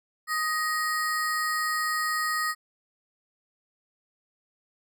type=ring-modulated tone; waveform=square; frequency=1568 Hz; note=G6; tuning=in tune; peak=-23 dBFS; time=0.27-2.55 s; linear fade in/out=50 ms; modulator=318 Hz; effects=none